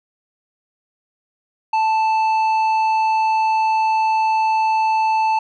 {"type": "tone with tanh clipping", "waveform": "triangle", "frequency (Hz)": 880, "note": "A5", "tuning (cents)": 0, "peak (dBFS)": -16, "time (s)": [1.73, 5.39], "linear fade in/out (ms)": 5, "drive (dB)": 12, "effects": []}